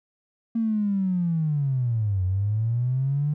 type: linear two-way sweep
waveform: triangle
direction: down then up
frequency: 230.5 to 90.4 to 150.8 Hz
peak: -17 dBFS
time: 0.55-3.34 s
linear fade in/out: 10 ms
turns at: 2.24 s
effects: tanh soft clip ceiling -19 dBFS